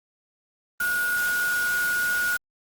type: tone in noise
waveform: sine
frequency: 1448 Hz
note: F#6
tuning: 38 cents flat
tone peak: -22 dBFS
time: 0.8-2.37 s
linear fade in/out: 5 ms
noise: white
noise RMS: -33 dBFS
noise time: 0.8-2.37 s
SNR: +8 dB
effects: Opus 32 kbps